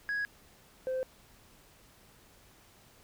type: tone pair in turn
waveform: sine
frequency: 1661.2 / 518.3 Hz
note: G#6 / C5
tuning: 0 / -16 cents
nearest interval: octave + minor sixth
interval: 2016 cents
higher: first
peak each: -28 / -28 dBFS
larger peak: neither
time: 0.09-0.25 / 0.87-1.03 s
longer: neither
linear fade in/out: 0 ms
effects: tanh soft clip ceiling -29 dBFS + pink hiss -60 dBFS RMS until 3.03 s